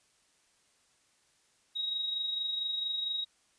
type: tone with amplitude modulation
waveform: sine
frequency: 3800 Hz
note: A#7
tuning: 33 cents sharp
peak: -29 dBFS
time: 1.75-3.25 s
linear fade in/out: 20 ms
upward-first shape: sine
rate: 24.4 Hz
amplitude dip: 45%
effects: white hiss -69 dBFS RMS until 3.58 s + resampled to 22050 Hz